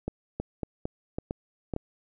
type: two click trains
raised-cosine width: 2 ms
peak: -17 / -17 dBFS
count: 4 / 4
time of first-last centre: 0.4-1.764 / 0.08-1.737 s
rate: 2.2 / 1.81 Hz
effects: none